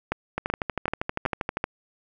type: two click trains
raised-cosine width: 0.5 ms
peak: -11 / -9 dBFS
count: 16 / 5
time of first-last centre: 0.38-1.57 / 0.12-1.641 s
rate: 12.6 / 2.63 Hz
effects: none